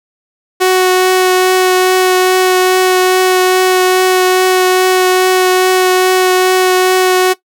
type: tone with vibrato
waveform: sawtooth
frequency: 370 Hz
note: F#4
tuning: in tune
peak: -3 dBFS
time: 0.6-7.34 s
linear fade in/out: 20 ms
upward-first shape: triangle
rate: 2.4 Hz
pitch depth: 10 cents each way
effects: noise-tail reverb RT60 0.1 s tail -17 dB re dry